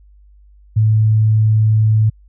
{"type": "tone", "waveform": "sine", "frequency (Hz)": 108.9, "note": "A2", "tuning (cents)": -17, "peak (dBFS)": -9, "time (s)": [0.76, 2.1], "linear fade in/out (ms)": 10, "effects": ["added 50 Hz sine -43 dBFS peak until 2.28 s"]}